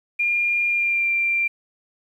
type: tone with pitch glide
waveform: sine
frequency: 2408 to 2369 Hz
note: D7 to D7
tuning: +43 to +14 cents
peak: -18 dBFS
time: 0.19-1.48 s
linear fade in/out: 10 ms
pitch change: -29 cents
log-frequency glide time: 0.68-1.1 s
effects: 9-bit